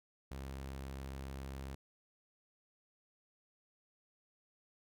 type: tone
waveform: sawtooth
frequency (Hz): 67.3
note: C2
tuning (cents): +49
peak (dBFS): -39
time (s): 0.31-1.75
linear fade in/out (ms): 5
effects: none